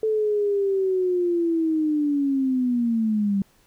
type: linear sweep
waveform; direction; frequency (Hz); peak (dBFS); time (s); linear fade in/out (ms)
sine; down; 440 to 194.1; -19; 0.03-3.42; 2
effects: pink hiss -60 dBFS RMS until 3.66 s